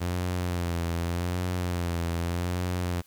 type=tone with vibrato; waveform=sawtooth; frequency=87.31 Hz; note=F2; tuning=in tune; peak=-23 dBFS; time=0-3.02 s; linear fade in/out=20 ms; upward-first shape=sine; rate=0.84 Hz; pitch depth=54 cents each way; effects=white hiss -60 dBFS RMS until 3.06 s